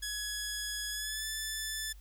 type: tone with pitch glide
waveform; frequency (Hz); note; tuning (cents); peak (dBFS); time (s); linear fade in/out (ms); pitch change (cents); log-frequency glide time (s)
10% pulse; 1680 to 1750.3; G#6 to A6; +19 to -10; -26; 0.02-1.93; 10; +71; 0.9-1.26
effects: added 50 Hz sine -49 dBFS peak until 2 s + white hiss -65 dBFS RMS until 2 s